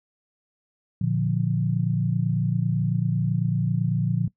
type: chord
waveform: sine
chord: Bb major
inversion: none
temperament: equal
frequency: 116.54 / 146.83 / 174.61 Hz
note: Bb2 / D3 / F3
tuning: 0 / 0 / 0 cents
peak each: -25 dBFS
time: 1.01-4.28 s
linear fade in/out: 5 ms
effects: noise-tail reverb RT60 0.1 s tail -21 dB re dry